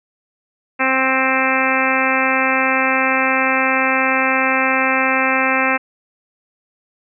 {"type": "harmonic tone", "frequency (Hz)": 262.9, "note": "C4", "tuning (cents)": 8, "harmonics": [1, 2, 3, 4, 5, 6, 7, 8, 9, 10], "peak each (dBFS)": [-23, -23, -23, -23, -23, -23, -23, -23, -23, -23], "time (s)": [0.79, 5.78], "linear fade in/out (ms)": 20, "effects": []}